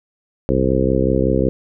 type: harmonic tone with a mistuned harmonic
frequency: 65.41 Hz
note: C2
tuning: in tune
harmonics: 1 / 2 / 3 / 4 / 5 / 6 / 7 / 8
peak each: -22 / -22 / -22 / -22 / -22 / -22 / -22 / -22 dBFS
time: 0.49-1.49 s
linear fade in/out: 0 ms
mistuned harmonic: 1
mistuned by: -120 cents
effects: none